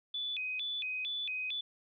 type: tone with vibrato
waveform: sine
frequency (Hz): 2953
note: F#7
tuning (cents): -4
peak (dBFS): -34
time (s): 0.14-1.61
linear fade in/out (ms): 5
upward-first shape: square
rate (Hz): 2.2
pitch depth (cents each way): 280
effects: none